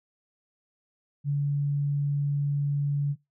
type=tone; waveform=sine; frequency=143.2 Hz; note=D3; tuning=43 cents flat; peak=-23 dBFS; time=1.24-3.16 s; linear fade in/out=50 ms; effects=noise-tail reverb RT60 0.2 s tail -22 dB re dry